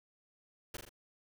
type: noise with echo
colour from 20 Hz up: pink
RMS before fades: -42 dBFS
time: 0.74-0.77 s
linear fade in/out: 5 ms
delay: 41 ms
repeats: 3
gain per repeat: -4 dB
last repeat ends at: 0.893 s
effects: none